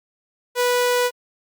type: tone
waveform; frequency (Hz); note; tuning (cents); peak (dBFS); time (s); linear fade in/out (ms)
sawtooth; 491.5; B4; -8; -13; 0.55-1.11; 50
effects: Opus 48 kbps